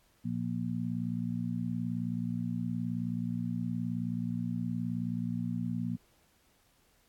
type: harmonic tone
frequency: 59 Hz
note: A#1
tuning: 22 cents sharp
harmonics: 2 / 3 / 4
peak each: -37 / -35 / -35 dBFS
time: 0.24-5.97 s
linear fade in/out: 20 ms
effects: pink hiss -68 dBFS RMS until 7.08 s + AAC 64 kbps